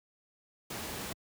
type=noise; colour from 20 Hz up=pink; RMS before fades=-39 dBFS; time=0.7-1.13 s; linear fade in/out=5 ms; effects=high-pass 80 Hz 12 dB/octave